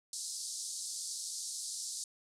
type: band-pass noise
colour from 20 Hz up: white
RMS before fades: -41 dBFS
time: 0.13-2.04 s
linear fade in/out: 2 ms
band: 4200 to 9600 Hz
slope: 48 dB/octave
effects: none